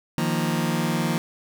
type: chord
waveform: sawtooth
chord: Eb suspended second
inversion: none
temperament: just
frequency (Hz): 155.56 / 175.01 / 233.3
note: Eb3 / F3 / Bb3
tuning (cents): 0 / +4 / +2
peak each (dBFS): -22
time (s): 0.18-1.18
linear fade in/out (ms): 0
effects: 9-bit